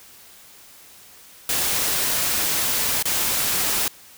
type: noise with dropouts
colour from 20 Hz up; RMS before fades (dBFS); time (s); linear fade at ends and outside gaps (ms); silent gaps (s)
white; -22; 1.49-3.88; 2; 3.026-3.054
effects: white hiss -47 dBFS RMS until 4.17 s